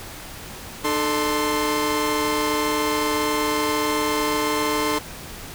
sawtooth tone cluster, 301.5 / 438.4 / 1048 Hz, D4 / A4 / C6, +46 / -6 / +2 cents, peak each -21 dBFS, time 0.84-4.99 s, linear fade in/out 10 ms, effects pink hiss -37 dBFS RMS until 5.54 s

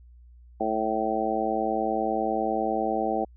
harmonic tone, 110 Hz, A2, in tune, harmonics 2 / 3 / 4 / 5 / 6 / 7, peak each -33 / -31 / -32 / -32 / -31 / -28 dBFS, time 0.6-3.25 s, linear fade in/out 10 ms, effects added 60 Hz sine -48 dBFS peak until 3.36 s

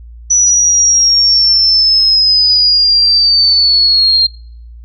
sine linear sweep, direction down, 5930 to 4184 Hz, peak -6 dBFS, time 0.3-4.27 s, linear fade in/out 10 ms, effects noise-tail reverb RT60 0.6 s tail -25 dB re dry + added 58 Hz sine -30 dBFS peak until 4.84 s

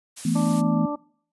blue noise, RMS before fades -34 dBFS, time 0.16-0.62 s, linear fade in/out 20 ms
sine chord, E suspended fourth, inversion none, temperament equal, 164.81 / 220 / 246.9 Hz, E3 / A3 / B3, 0 / 0 / 0 cents, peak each -24 dBFS, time 0.25-0.86 s, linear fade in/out 5 ms
harmonic tone, 293.7 Hz, D4, in tune, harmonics 1 / 2 / 3 / 4, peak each -28 / -31 / -33 / -34 dBFS, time 0.35-0.96 s, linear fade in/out 10 ms
effects noise-tail reverb RT60 0.6 s tail -25 dB re dry + resampled to 24000 Hz

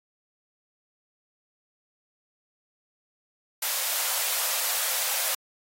white high-pass noise, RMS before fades -27 dBFS, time 3.62-5.35 s, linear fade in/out 5 ms, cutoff 490 Hz, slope 96 dB/octave, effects AAC 48 kbps

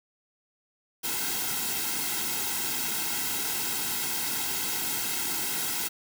white noise with comb filter, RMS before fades -30 dBFS, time 1.03-5.89 s, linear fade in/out 20 ms, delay 1.7 ms, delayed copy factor -0.8, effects none

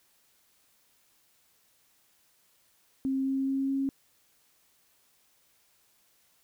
sine tone with pitch steps, 267.3 / 268.8 / 270.4 / 272 Hz, C4 / C4 / C#4 / C#4, +37 / +47 / -43 / -33 cents, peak -26 dBFS, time 3.05-3.89 s, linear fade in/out 0 ms, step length 210 ms, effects white hiss -67 dBFS RMS until 6.43 s

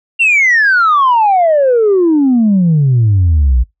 sine exponential sweep, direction down, 2794 to 56.9 Hz, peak -5 dBFS, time 0.19-3.64 s, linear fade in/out 20 ms, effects noise-tail reverb RT60 0.2 s tail -26 dB re dry + tanh soft clip ceiling -4 dBFS

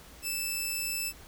10% pulse tone, 2637 Hz, E7, in tune, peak -22 dBFS, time 0.22-1.13 s, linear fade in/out 50 ms, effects added 60 Hz sine -55 dBFS peak until 1.27 s + pink hiss -52 dBFS RMS until 1.27 s

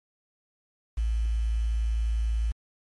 sine tone with quantisation, 55.6 Hz, A1, 19 cents sharp, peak -23 dBFS, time 0.97-2.52 s, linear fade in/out 10 ms, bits 8, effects MP3 48 kbps

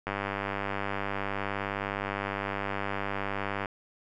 click train, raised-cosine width 0.5 ms, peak -16 dBFS, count 358, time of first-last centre 0.07-3.658 s, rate 99.5 Hz, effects none

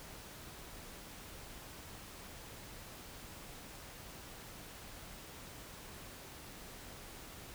silence, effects pink hiss -51 dBFS RMS until 7.54 s

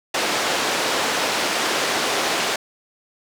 pink band-pass noise, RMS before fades -22 dBFS, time 0.14-2.56 s, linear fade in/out 5 ms, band 400 to 6400 Hz, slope 12 dB/octave, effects none

